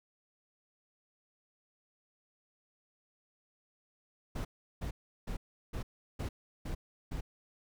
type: noise bursts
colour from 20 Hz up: brown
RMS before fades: -37 dBFS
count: 7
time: 4.35-7.21 s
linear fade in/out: 10 ms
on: 100 ms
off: 360 ms
effects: none